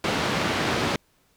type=band-pass noise; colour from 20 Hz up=pink; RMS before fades=-25 dBFS; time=0.04-0.96 s; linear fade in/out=2 ms; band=140 to 3900 Hz; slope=12 dB/octave; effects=pink hiss -64 dBFS RMS until 1.36 s